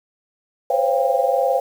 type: tone cluster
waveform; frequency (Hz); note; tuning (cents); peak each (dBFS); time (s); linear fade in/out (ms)
sine; 509 / 531 / 551 / 696 / 796; C5 / C5 / C#5 / F5 / G5; -48 / +25 / -11 / -6 / +26; -22; 0.7-1.6; 5
effects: 7-bit